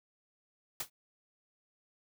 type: noise with exponential decay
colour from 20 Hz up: white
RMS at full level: -31 dBFS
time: 0.8-0.9 s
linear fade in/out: 5 ms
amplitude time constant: 20 ms
effects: none